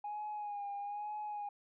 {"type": "tone with vibrato", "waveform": "sine", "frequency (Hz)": 825, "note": "G#5", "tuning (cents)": -12, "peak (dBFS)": -37, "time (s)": [0.04, 1.49], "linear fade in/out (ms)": 5, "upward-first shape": "sine", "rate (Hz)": 1.1, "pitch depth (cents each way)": 40, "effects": ["tanh soft clip ceiling -35 dBFS"]}